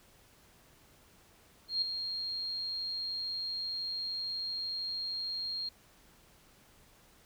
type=tone with ADSR envelope; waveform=sine; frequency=4231 Hz; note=C8; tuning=19 cents sharp; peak=-26 dBFS; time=1.68-5.69 s; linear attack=140 ms; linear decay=4 ms; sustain=-8 dB; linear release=6 ms; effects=pink hiss -62 dBFS RMS until 7.25 s